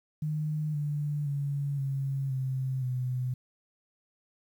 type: tone with pitch steps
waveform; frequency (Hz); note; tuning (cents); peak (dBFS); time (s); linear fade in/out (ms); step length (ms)
sine; 152.8 / 147.17 / 141.75 / 136.52 / 131.49 / 126.65; D#3 / D3 / C#3 / C#3 / C3 / B2; -31 / +4 / +39 / -26 / +9 / +44; -28; 0.22-3.34; 5; 520
effects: 10-bit